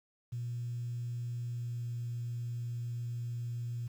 sine tone with pitch glide, 120 to 119.17 Hz, B2 to A#2, -49 to +39 cents, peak -34 dBFS, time 0.32-3.88 s, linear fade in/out 10 ms, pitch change -12 cents, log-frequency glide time 1.52-1.83 s, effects tanh soft clip ceiling -30 dBFS + 10-bit

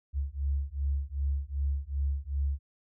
sine beating tone pair, 68.6 / 71.2 Hz, C#2 / C#2, -17 / +47 cents, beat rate 2.6 Hz, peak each -31 / -31 dBFS, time 0.13-2.59 s, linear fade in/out 50 ms, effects none

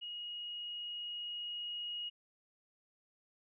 sine tone with level ramp, 2885 Hz, F#7, 44 cents flat, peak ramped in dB -41 to -38 dBFS, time 0.01-2.1 s, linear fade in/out 20 ms, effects none

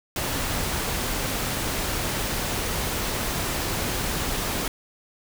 pink noise, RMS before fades -27 dBFS, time 0.16-4.68 s, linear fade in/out 2 ms, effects none

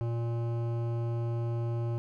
sine tone with hard clipping, 117.1 Hz, A#2, 8 cents sharp, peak -31 dBFS, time 0.01-1.98 s, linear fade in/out 0 ms, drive 14 dB, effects none

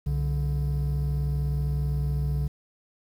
triangle tone pair together, 64.1 / 144.36 Hz, C2 / D3, -35 / -29 cents, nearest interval octave + major second, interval 1406 cents, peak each -24 dBFS, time 0.06-2.48 s, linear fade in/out 10 ms, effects tanh soft clip ceiling -15 dBFS + 9-bit

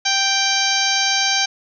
harmonic tone with a mistuned harmonic, 784 Hz, G5, in tune, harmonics 1 / 2 / 3 / 4 / 5 / 6 / 7 / 8, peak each -24 / -24 / -24 / -24 / -24 / -24 / -24 / -24 dBFS, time 0.05-1.46 s, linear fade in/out 10 ms, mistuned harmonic 7, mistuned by +17 cents, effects none

